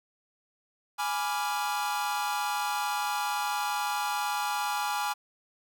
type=chord; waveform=45% pulse; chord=G# diminished seventh; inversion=none; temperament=equal; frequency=830.6 / 987.8 / 1174.7 / 1396.9 Hz; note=G#5 / B5 / D6 / F6; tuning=0 / 0 / 0 / 0 cents; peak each=-31 / -35 / -36 / -36 dBFS; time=0.98-5.14 s; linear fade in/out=20 ms; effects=none